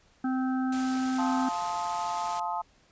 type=harmonic tone; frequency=259.4 Hz; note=C4; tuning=15 cents flat; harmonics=1 / 3 / 5 / 6; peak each=-26 / -36 / -40 / -42 dBFS; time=0.24-1.49 s; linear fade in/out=5 ms
type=noise; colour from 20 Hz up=white; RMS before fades=-40 dBFS; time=0.72-2.4 s; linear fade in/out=5 ms
type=chord; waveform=sine; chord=F dominant seventh; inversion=none; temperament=just; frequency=698.5 / 873.1 / 1047.7 / 1257.2 Hz; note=F5 / A5 / C6 / Eb6; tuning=0 / -14 / +2 / +18 cents; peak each=-35 / -31 / -37 / -37 dBFS; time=1.18-2.62 s; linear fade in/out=10 ms
effects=pink hiss -63 dBFS RMS until 2.91 s + resampled to 16000 Hz